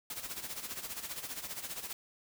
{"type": "noise with tremolo", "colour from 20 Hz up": "white", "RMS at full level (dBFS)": -39, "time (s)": [0.1, 1.93], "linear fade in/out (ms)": 2, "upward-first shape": "sine", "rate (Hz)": 15, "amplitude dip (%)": 70, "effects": []}